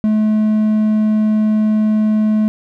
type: tone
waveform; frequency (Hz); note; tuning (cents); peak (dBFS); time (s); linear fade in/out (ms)
triangle; 214.9; A3; -41; -9; 0.04-2.48; 0
effects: none